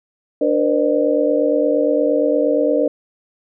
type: tone cluster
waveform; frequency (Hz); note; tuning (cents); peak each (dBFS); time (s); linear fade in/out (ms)
sine; 295.4 / 473.4 / 522 / 602; D4 / A#4 / C5 / D5; +10 / +27 / -4 / +43; -19; 0.41-2.88; 5
effects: none